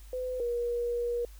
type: tone pair in turn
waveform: sine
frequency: 506 / 477.6 Hz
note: B4 / A#4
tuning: +42 / +42 cents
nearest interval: minor second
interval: 100 cents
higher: first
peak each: -31 / -28 dBFS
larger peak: second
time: 0.13-0.4 / 0.4-1.25 s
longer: second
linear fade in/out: 2 ms
effects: added 50 Hz sine -46 dBFS peak until 1.39 s + white hiss -59 dBFS RMS until 1.39 s